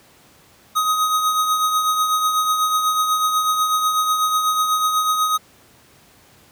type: tone with tremolo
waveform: square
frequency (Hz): 1256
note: D#6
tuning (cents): +16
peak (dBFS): -15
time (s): 0.75-5.38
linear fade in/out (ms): 20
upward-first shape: triangle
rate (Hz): 8.1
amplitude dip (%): 50
effects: pink hiss -51 dBFS RMS until 6.51 s + high-pass 80 Hz 12 dB/octave